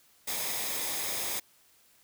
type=noise with comb filter; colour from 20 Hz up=white; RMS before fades=-33 dBFS; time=0.27-1.4 s; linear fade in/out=10 ms; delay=0.69 ms; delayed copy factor=-0.5; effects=white hiss -63 dBFS RMS until 2.03 s